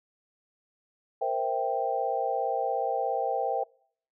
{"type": "chord", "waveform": "sine", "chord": "C dominant seventh", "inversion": "third", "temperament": "equal", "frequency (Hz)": [466.2, 523.3, 659.3, 784], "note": ["Bb4", "C5", "E5", "G5"], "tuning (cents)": [0, 0, 0, 0], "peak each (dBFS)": [-33, -32, -32, -29], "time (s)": [1.21, 3.64], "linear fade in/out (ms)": 10, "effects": ["noise-tail reverb RT60 0.6 s tail -26 dB re dry"]}